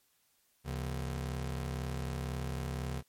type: ring-modulated tone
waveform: 35% pulse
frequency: 102 Hz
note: G#2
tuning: 31 cents flat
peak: -30 dBFS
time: 0.64-3.03 s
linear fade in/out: 50 ms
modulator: 32 Hz
effects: white hiss -72 dBFS RMS until 3.08 s + MP3 64 kbps